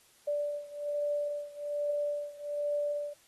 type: beating tone pair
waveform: sine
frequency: 584 / 585.2 Hz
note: D5 / D5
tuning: -10 / -6 cents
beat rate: 1.2 Hz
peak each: -33 / -35 dBFS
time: 0.27-3.14 s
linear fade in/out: 10 ms
effects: white hiss -63 dBFS RMS until 3.27 s + AAC 32 kbps

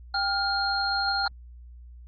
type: tone cluster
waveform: sine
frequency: 793 / 1412 / 4226 Hz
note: G5 / F6 / C8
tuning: +20 / +19 / +16 cents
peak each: -28 dBFS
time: 0.14-1.28 s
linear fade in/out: 5 ms
effects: added 60 Hz sine -43 dBFS peak until 2.07 s + AAC 32 kbps

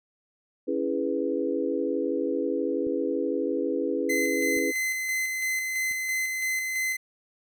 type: chord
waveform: sine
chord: C# minor seventh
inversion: none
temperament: equal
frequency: 277.2 / 329.6 / 415.3 / 493.9 Hz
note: C#4 / E4 / G#4 / B4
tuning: 0 / 0 / 0 / 0 cents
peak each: -30 dBFS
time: 0.67-4.72 s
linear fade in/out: 20 ms
type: clicks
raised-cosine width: 3 ms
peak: -31 / -34 / -40 dBFS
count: 3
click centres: 2.869 / 4.569 / 5.912 s
type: tone with tremolo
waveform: 45% pulse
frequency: 2051 Hz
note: C7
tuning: 35 cents flat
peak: -25 dBFS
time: 4.09-6.97 s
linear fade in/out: 10 ms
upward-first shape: square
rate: 3 Hz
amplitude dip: 30%
effects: none

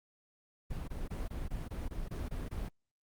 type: noise bursts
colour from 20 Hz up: brown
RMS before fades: -38 dBFS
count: 10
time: 0.7-2.689 s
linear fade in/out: 10 ms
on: 180 ms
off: 21 ms
effects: Opus 32 kbps

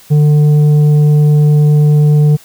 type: tone with tanh clipping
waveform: triangle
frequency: 149.2 Hz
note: D3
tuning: 28 cents sharp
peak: -6 dBFS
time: 0.1-2.37 s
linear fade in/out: 20 ms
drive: 10 dB
effects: white hiss -41 dBFS RMS until 2.44 s

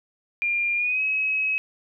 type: tone with pitch glide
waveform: sine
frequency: 2400 to 2557 Hz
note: D7 to D#7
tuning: +37 to +47 cents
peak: -21 dBFS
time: 0.42-1.58 s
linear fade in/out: 0 ms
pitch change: +110 cents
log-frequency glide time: 0.76-1.02 s
effects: none

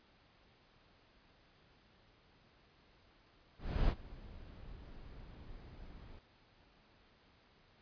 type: noise with ADSR envelope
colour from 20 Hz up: brown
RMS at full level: -30 dBFS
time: 3.58-6.19 s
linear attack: 310 ms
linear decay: 54 ms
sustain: -22 dB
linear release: 3 ms
effects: pink hiss -67 dBFS RMS until 7.81 s + resampled to 11025 Hz

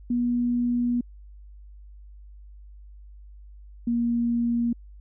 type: tone pair in turn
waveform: sine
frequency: 241.8 / 236 Hz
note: B3 / A#3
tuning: -36 / +22 cents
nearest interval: unison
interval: 42 cents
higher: first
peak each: -21 dBFS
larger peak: neither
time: 0.1-1.01 / 3.87-4.73 s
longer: first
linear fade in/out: 5 ms
effects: added 50 Hz sine -43 dBFS peak until 5 s

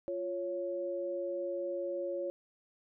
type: tone pair together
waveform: sine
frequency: 349.2 / 554.3 Hz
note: F4 / C#5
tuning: 0 / 0 cents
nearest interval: minor sixth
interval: 800 cents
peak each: -38 / -35 dBFS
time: 0.08-2.3 s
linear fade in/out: 0 ms
effects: none

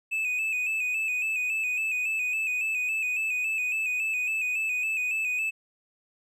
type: tone with vibrato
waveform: triangle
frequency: 2554 Hz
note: D#7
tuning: 45 cents sharp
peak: -24 dBFS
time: 0.11-5.51 s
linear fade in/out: 20 ms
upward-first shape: square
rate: 3.6 Hz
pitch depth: 46 cents each way
effects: none

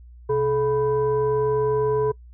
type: tone with frequency modulation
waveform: sine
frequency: 430 Hz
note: A4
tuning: 40 cents flat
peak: -18 dBFS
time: 0.29-2.12 s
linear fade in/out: 10 ms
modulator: 558 Hz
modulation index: 0.59
effects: noise-tail reverb RT60 0.1 s tail -24 dB re dry + added 60 Hz sine -42 dBFS peak until 2.33 s

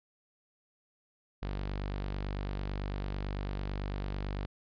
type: tone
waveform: sawtooth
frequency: 49 Hz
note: G1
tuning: in tune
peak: -30 dBFS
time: 1.42-4.46 s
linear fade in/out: 10 ms
effects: resampled to 11025 Hz

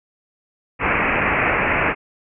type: low-pass noise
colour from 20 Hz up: white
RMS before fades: -19 dBFS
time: 0.79-1.95 s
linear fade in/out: 50 ms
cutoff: 2600 Hz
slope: 96 dB/octave
effects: none

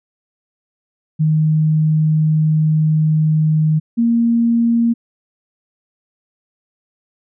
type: tone pair in turn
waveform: sine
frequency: 155.56 / 233.1 Hz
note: D#3 / A#3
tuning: 0 / 0 cents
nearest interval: perfect fifth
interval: 700 cents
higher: second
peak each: -11 dBFS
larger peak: neither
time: 1.19-3.8 / 3.97-4.94 s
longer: first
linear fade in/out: 20 ms
effects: none

